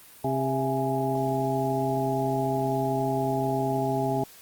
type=harmonic tone with a mistuned harmonic; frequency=133.2 Hz; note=C3; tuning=31 cents sharp; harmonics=1 / 2 / 3 / 5 / 6; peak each=-30 / -30 / -30 / -30 / -30 dBFS; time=0.24-4.24 s; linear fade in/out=5 ms; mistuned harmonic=6; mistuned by=+71 cents; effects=white hiss -50 dBFS RMS until 4.41 s + Opus 32 kbps